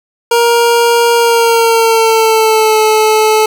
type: tone with pitch glide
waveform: 25% pulse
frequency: 470 to 433.5 Hz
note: A#4 to A4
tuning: +14 to -26 cents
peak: -3 dBFS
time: 0.31-3.46 s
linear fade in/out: 5 ms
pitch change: -140 cents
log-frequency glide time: 1.15-2.79 s
effects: 7-bit